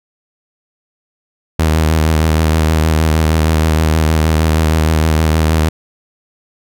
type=tone with vibrato; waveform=sawtooth; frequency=79 Hz; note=D#2; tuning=27 cents sharp; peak=-6 dBFS; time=1.59-5.69 s; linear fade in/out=5 ms; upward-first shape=sine; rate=6.4 Hz; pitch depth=35 cents each way; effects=none